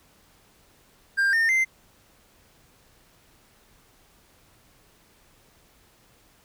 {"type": "tone with pitch steps", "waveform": "triangle", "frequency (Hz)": [1594, 1820.5, 2079], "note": ["G6", "A#6", "C7"], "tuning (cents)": [28, -41, -12], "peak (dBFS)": -17, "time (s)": [1.17, 1.65], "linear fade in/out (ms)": 20, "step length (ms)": 160, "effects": ["pink hiss -59 dBFS RMS until 6.44 s"]}